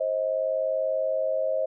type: tone pair together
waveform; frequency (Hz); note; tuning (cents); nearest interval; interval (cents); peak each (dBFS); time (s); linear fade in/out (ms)
sine; 530 / 630.3; C5 / D#5; +22 / +22; minor third; 300; -26; 0-1.66; 10
effects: none